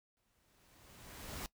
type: noise with exponential growth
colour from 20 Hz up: pink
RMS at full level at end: -42 dBFS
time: 0.17-1.46 s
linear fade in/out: 0 ms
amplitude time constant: 280 ms
effects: noise-tail reverb RT60 0.1 s tail -19 dB re dry